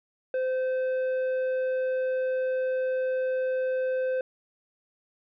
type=tone with tanh clipping; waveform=sine; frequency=516 Hz; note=C5; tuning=24 cents flat; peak=-26 dBFS; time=0.34-4.21 s; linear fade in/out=2 ms; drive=7 dB; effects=none